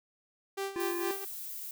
sawtooth tone with tremolo, 392 Hz, G4, in tune, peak -28 dBFS, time 0.57-1.25 s, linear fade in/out 10 ms, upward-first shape sine, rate 4.4 Hz, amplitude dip 75%
harmonic tone, 346.6 Hz, F4, 13 cents flat, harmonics 1 / 3 / 5 / 7, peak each -33 / -43 / -47 / -50 dBFS, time 0.76-1.11 s, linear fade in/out 0 ms
violet noise, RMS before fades -41 dBFS, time 0.8-1.71 s, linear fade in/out 2 ms
effects none

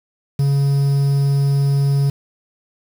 triangle tone with quantisation, 139.6 Hz, C#3, 13 cents sharp, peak -11 dBFS, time 0.39-2.1 s, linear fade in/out 5 ms, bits 6, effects none

